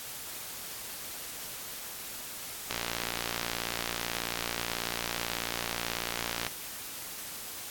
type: click train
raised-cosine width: 0.2 ms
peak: -13 dBFS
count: 220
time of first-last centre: 2.71-6.466 s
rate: 58.3 Hz
effects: white hiss -41 dBFS RMS until 7.7 s + AAC 64 kbps